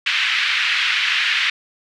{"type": "band-pass noise", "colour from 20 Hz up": "white", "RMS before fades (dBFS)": -19, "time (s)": [0.06, 1.5], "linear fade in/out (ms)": 5, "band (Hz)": [1600, 3200], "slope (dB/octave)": 24, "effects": []}